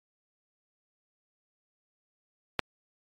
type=click; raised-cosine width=0.3 ms; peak=-8 dBFS; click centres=2.593 s; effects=MP3 96 kbps